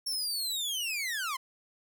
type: linear sweep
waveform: sawtooth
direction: down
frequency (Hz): 5500 to 998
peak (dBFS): -28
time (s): 0.06-1.37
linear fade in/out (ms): 10
effects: none